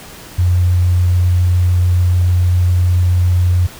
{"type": "tone", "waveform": "sine", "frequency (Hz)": 89.3, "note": "F2", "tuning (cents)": 39, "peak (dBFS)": -9, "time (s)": [0.38, 3.67], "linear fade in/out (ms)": 10, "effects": ["pink hiss -35 dBFS RMS until 3.79 s"]}